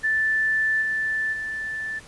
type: tone with level steps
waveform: sine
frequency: 1760 Hz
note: A6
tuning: in tune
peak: -19 / -22 / -27 dBFS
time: 0.03-2 s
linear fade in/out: 20 ms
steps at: 0.81 / 1.32 s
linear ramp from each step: 20 ms
effects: pink hiss -47 dBFS RMS until 2.07 s + resampled to 24000 Hz